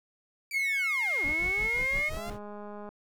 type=linear two-way sweep; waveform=sawtooth; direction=down then up; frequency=2349 to 277.5 to 700 Hz; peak=-34 dBFS; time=0.51-2.3 s; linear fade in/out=2 ms; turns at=1.25 s
type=tone with vibrato; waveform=sine; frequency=2166 Hz; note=C#7; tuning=41 cents flat; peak=-26 dBFS; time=0.53-2.1 s; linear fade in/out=20 ms; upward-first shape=sine; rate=1.3 Hz; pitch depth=30 cents each way
type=noise with tremolo; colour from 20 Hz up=brown; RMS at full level=-36 dBFS; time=1.24-2.41 s; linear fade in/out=5 ms; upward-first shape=sine; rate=5.8 Hz; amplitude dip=100%
type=click train; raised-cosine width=1 ms; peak=-30 dBFS; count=150; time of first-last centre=2.17-2.89 s; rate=207 Hz
effects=none